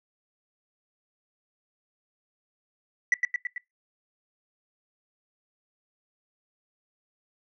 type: tone with echo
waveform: sine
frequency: 1964 Hz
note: B6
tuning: 10 cents flat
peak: -15 dBFS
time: 3.12-3.14 s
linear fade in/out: 2 ms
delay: 110 ms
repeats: 4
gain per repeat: -4 dB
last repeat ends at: 3.58 s
effects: noise-tail reverb RT60 0.2 s tail -22 dB re dry + tanh soft clip ceiling -17 dBFS